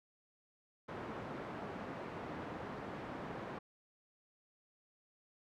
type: band-pass noise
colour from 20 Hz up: pink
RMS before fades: -45 dBFS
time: 0.88-3.59 s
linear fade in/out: 10 ms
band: 150 to 1400 Hz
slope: 12 dB/octave
effects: none